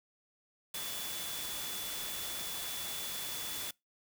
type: tone in noise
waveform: sine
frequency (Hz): 3450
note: A7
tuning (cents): -35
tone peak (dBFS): -44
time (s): 0.74-3.71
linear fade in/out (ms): 5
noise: white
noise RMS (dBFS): -40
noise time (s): 0.74-3.71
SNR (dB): -7
effects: noise-tail reverb RT60 0.2 s tail -24 dB re dry